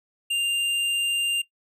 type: tone with hard clipping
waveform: sine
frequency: 2794 Hz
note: F7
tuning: in tune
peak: -23 dBFS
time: 0.3-1.42 s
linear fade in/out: 10 ms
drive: 8 dB
effects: noise-tail reverb RT60 0.1 s tail -18 dB re dry